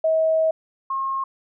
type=tone pair in turn; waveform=sine; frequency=640 / 1076.3 Hz; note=D#5 / C6; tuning=+49 / +49 cents; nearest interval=major sixth; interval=900 cents; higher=second; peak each=-16 / -22 dBFS; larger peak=first; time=0.04-0.51 / 0.9-1.24 s; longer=first; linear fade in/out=5 ms; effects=none